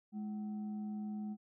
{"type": "tone with frequency modulation", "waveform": "sine", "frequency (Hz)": 210.2, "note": "G#3", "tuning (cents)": 21, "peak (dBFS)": -38, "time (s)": [0.12, 1.37], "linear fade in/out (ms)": 50, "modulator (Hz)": 546, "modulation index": 0.25, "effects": []}